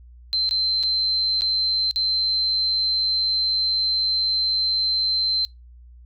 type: tone with dropouts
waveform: sine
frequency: 4102 Hz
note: C8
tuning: 35 cents flat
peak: -19 dBFS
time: 0.33-5.45 s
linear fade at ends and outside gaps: 0 ms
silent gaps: 0.492-0.51 / 0.829-0.835 / 1.409-1.419 / 1.911-1.96 s
effects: noise-tail reverb RT60 0.2 s tail -26 dB re dry + added 60 Hz sine -43 dBFS peak until 6.05 s